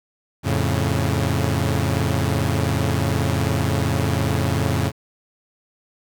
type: chord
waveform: sawtooth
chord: F augmented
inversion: none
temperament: equal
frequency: 87.31 / 110 / 138.59 Hz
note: F2 / A2 / C#3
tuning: 0 / 0 / 0 cents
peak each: -19 dBFS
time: 0.43-4.92 s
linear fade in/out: 50 ms
effects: 8-bit